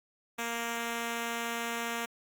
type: tone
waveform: 5% pulse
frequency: 233.1 Hz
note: A#3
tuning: in tune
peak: -21 dBFS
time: 0.38-2.06 s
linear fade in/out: 10 ms
effects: Opus 24 kbps